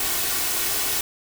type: noise with comb filter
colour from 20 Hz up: white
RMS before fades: -24 dBFS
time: 0-1.01 s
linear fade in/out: 2 ms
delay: 2.7 ms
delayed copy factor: +0.5
effects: none